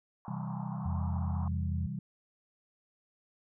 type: band-pass noise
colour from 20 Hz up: pink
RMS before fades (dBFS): -47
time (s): 0.25-1.48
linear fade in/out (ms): 0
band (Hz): 750 to 1100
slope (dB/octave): 48
type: chord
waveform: sine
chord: C major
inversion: none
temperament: equal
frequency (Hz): 130.81 / 164.81 / 196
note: C3 / E3 / G3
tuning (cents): 0 / 0 / 0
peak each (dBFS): -39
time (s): 0.28-1.99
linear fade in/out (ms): 2
type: tone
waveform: sine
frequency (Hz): 85.5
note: F2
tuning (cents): -36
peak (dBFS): -31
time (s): 0.85-1.87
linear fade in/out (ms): 10
effects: none